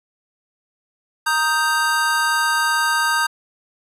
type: chord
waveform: square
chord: Eb major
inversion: second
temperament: equal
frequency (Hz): 932.3 / 1244.5 / 1568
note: Bb5 / Eb6 / G6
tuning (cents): 0 / 0 / 0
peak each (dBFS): -23 / -23 / -20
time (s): 1.26-3.27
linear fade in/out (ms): 10
effects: resampled to 32000 Hz